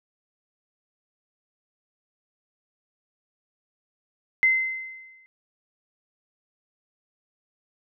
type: tone with exponential decay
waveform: sine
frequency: 2065 Hz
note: C7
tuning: 23 cents flat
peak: -14 dBFS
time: 4.43-5.26 s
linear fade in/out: 0 ms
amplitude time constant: 180 ms
effects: none